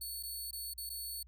5% pulse tone with dropouts, 4435 Hz, C#8, in tune, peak -33 dBFS, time 0.01-1.23 s, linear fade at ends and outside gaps 5 ms, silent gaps 0.228-0.233 / 0.51-0.529 / 0.737-0.778 / 0.894-0.9 s, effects added 60 Hz sine -55 dBFS peak until 1.27 s

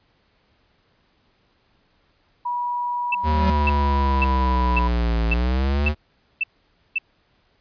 sine tone with pitch glide, 970 to 987 Hz, B5 to B5, -31 to -1 cents, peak -22 dBFS, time 2.45-4.88 s, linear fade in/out 10 ms, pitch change +30 cents, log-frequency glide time 3.3-4.24 s
sine tone bursts, 2653 Hz, E7, 10 cents sharp, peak -18 dBFS, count 8, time 3.12-6.984 s, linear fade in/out 5 ms, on 28 ms, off 520 ms
square tone with exponential growth, 190.8 Hz, G3, 47 cents flat, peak -18 dBFS, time 3.12-3.5 s, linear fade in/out 0 ms, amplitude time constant 81 ms
square linear two-way sweep, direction down then up, 77.6 to 55.8 to 76.2 Hz, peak -19 dBFS, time 3.23-5.95 s, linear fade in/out 50 ms, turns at 5.26 s
effects pink hiss -63 dBFS RMS until 7.6 s + resampled to 11025 Hz

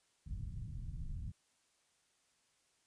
pink low-pass noise, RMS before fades -43 dBFS, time 0.26-1.32 s, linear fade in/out 10 ms, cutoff 150 Hz, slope 24 dB/octave, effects white hiss -75 dBFS RMS until 2.86 s + resampled to 22050 Hz

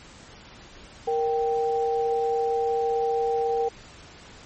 sine tone pair together, 466.2 / 781.6 Hz, A#4 / G5, 0 / -5 cents, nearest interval major sixth, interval 895 cents, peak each -23 / -26 dBFS, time 1.07-3.69 s, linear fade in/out 10 ms, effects pink hiss -47 dBFS RMS until 4.45 s + MP3 32 kbps

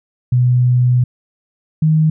sine tone pair in turn, 124.3 / 156.61 Hz, B2 / D#3, +12 / +12 cents, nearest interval major third, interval 400 cents, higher second, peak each -9 dBFS, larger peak neither, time 0.32-1.04 / 1.82-2.1 s, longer first, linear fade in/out 5 ms, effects none

